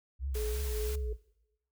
sine tone with vibrato, 61.5 Hz, B1, 7 cents flat, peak -32 dBFS, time 0.19-1.17 s, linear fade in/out 50 ms, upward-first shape triangle, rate 2.9 Hz, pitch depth 240 cents each way
white noise, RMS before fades -44 dBFS, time 0.34-0.96 s, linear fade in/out 10 ms
sine tone with tremolo, 426.4 Hz, G#4, 46 cents sharp, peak -34 dBFS, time 0.35-1.13 s, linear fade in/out 5 ms, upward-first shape sine, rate 2.6 Hz, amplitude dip 65%
effects noise-tail reverb RT60 0.9 s tail -20 dB re dry

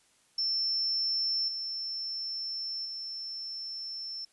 sine tone with level steps, 5360 Hz, E8, 28 cents sharp, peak -27 / -33 / -36 dBFS, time 0.38-4.25 s, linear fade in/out 5 ms, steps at 1.48 / 2.85 s, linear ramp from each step 5 ms, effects white hiss -66 dBFS RMS until 4.32 s + resampled to 24000 Hz

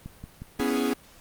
click train, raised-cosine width 5 ms, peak -25 dBFS, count 4, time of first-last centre 0.06-0.6 s, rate 5.56 Hz
45% pulse chord, C# minor seventh, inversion third, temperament equal, 246.9 / 277.2 / 329.6 / 415.3 Hz, B3 / C#4 / E4 / G#4, 0 / 0 / 0 / 0 cents, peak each -28 / -28 / -33 / -29 dBFS, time 0.59-0.94 s, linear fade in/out 10 ms
effects pink hiss -53 dBFS RMS until 1.2 s + Opus 32 kbps

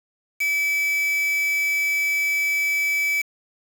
triangle tone with quantisation, 2300 Hz, D7, 37 cents flat, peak -18 dBFS, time 0.4-3.22 s, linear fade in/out 10 ms, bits 5, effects none

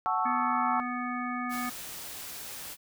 sine chord, F# minor seventh, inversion none, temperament equal, 740 / 880 / 1108.7 / 1318.5 Hz, F#5 / A5 / C#6 / E6, 0 / 0 / 0 / 0 cents, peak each -31 dBFS, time 0.06-0.8 s, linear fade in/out 0 ms
harmonic tone, 246.9 Hz, B3, in tune, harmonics 1 / 3 / 5 / 7 / 9, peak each -34 / -39 / -35 / -41 / -41 dBFS, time 0.25-1.7 s, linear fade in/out 10 ms
white noise, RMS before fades -41 dBFS, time 1.49-2.77 s, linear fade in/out 50 ms
effects none

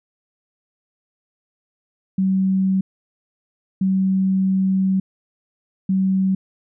sine tone bursts at uneven times, 190.4 Hz, F#3, 50 cents sharp, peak -15 dBFS, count 3, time 2.18-2.81 / 3.81-5 / 5.89-6.35 s, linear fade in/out 5 ms, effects none

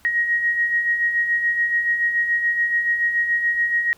sine beating tone pair, 1881 / 1888 Hz, A#6 / A#6, +15 / +22 cents, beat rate 7 Hz, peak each -27 / -18 dBFS, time 0.05-3.93 s, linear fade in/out 0 ms, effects pink hiss -54 dBFS RMS until 3.97 s

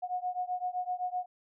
sine beating tone pair, 723 / 730.8 Hz, F#5 / F#5, -40 / -22 cents, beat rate 7.8 Hz, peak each -34 / -35 dBFS, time 0.02-1.26 s, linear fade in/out 20 ms, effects none

